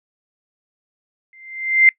sine tone with exponential growth, 2087 Hz, C7, 5 cents flat, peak -5 dBFS, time 1.33-1.89 s, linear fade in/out 1 ms, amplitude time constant 120 ms, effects noise-tail reverb RT60 0.1 s tail -24 dB re dry

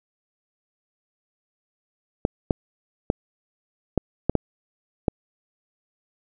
clicks, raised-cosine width 2 ms, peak -5 dBFS, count 7, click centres 2.251 / 2.508 / 3.101 / 3.977 / 4.296 / 4.353 / 5.082 s, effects none

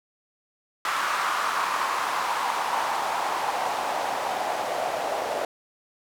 white noise with band-pass filter sweep, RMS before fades -27 dBFS, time 0.85-5.45 s, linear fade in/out 2 ms, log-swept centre 1200 to 640 Hz, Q 3.3, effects none

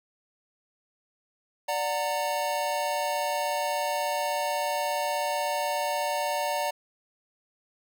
square chord, D augmented, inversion none, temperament just, 587.3 / 734.2 / 917.7 Hz, D5 / F#5 / A#5, 0 / -14 / -27 cents, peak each -31 / -33 / -31 dBFS, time 1.68-6.71 s, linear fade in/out 10 ms, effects none

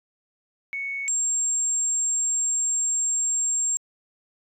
sine tone pair in turn, 2217 / 7457 Hz, C#7 / A#8, 0 / 0 cents, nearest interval octave + major sixth, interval 2100 cents, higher second, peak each -27 / -20 dBFS, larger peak second, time 0.73-1.08 / 1.08-3.77 s, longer second, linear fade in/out 0 ms, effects tanh soft clip ceiling -18 dBFS

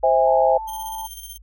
sine chord, C augmented, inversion none, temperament just, 523.3 / 654.1 / 817.6 Hz, C5 / E5 / G#5, 0 / -14 / -27 cents, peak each -18 dBFS, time 0.03-0.58 s, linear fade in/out 10 ms
sine tone with pitch glide, 880 to 887.7 Hz, A5 to A5, 0 to +15 cents, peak -28 dBFS, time 0.26-1.07 s, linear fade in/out 10 ms, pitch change +15 cents, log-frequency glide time 0.67-0.95 s
5% pulse tone with tremolo, 3161 Hz, G7, 14 cents sharp, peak -25 dBFS, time 0.67-1.38 s, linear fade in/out 20 ms, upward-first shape square, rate 16 Hz, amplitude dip 50%
effects added 50 Hz sine -43 dBFS peak until 1.42 s

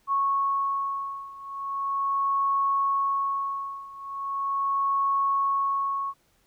sine beating tone pair, 1103 / 1103.39 Hz, C#6 / C#6, -9 / -8 cents, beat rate 0.39 Hz, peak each -26 / -28 dBFS, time 0.07-6.14 s, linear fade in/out 50 ms, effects pink hiss -66 dBFS RMS until 6.46 s

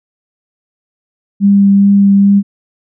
sine tone with vibrato, 199.2 Hz, G3, 28 cents sharp, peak -4 dBFS, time 1.4-2.43 s, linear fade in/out 50 ms, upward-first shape triangle, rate 2.4 Hz, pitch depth 11 cents each way, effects none

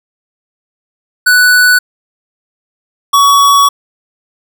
square tone pair in turn, 1485 / 1126.4 Hz, F#6 / C#6, +6 / +27 cents, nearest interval perfect fourth, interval 479 cents, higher first, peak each -5 dBFS, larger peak neither, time 1.26-1.79 / 3.13-3.69 s, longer second, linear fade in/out 10 ms, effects none

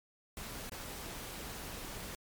pink noise with dropouts, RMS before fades -44 dBFS, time 0.37-2.15 s, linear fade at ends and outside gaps 1 ms, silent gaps 0.695-0.719 s, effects MP3 96 kbps

